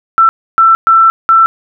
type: tone bursts at uneven times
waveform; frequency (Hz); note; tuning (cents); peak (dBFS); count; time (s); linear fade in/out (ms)
sine; 1336; E6; +23; -3; 4; 0.18-0.29 / 0.58-0.75 / 0.87-1.1 / 1.29-1.46; 0
effects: none